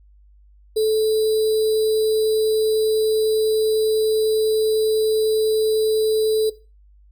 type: tone with sample-and-hold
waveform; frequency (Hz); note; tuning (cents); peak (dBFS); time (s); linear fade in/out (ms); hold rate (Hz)
sine; 436; A4; -16; -15; 0.76-6.5; 10; 4410
effects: noise-tail reverb RT60 0.3 s tail -17 dB re dry + added 50 Hz sine -48 dBFS peak until 7.11 s